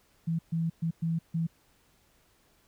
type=tone bursts at uneven times; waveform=sine; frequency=164.81 Hz; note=E3; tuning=in tune; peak=-26 dBFS; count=5; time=0.27-0.39 / 0.52-0.7 / 0.82-0.91 / 1.02-1.19 / 1.34-1.47 s; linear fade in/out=10 ms; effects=pink hiss -66 dBFS RMS until 2.67 s